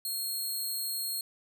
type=tone; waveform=10% pulse; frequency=4257 Hz; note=C8; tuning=29 cents sharp; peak=-25 dBFS; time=0.05-1.21 s; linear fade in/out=2 ms; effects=none